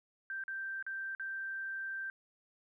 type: tone with dropouts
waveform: sine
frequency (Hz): 1568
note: G6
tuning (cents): 0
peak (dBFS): -37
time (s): 0.3-2.1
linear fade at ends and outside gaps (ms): 1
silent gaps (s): 0.438-0.48 / 0.826-0.865 / 1.15-1.197
effects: 13-bit